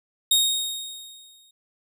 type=tone with exponential decay; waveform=sawtooth; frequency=3729 Hz; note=A#7; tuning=in tune; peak=-12 dBFS; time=0.31-1.51 s; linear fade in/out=5 ms; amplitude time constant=260 ms; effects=none